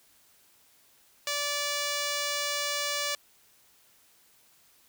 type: tone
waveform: 5% pulse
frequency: 580 Hz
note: D5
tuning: 22 cents flat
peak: -17 dBFS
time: 1.27-3.15 s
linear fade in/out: 2 ms
effects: white hiss -62 dBFS RMS until 4.88 s